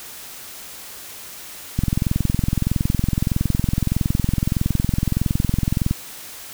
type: click train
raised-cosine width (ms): 5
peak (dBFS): -6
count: 90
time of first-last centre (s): 1.79-5.91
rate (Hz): 21.6
effects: white hiss -37 dBFS RMS until 6.53 s